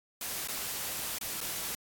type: noise with dropouts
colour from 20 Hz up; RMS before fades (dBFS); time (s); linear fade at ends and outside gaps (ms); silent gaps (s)
white; -36; 0.21-1.75; 2; 0.475-0.484 / 1.185-1.211 / 1.406-1.412
effects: AAC 64 kbps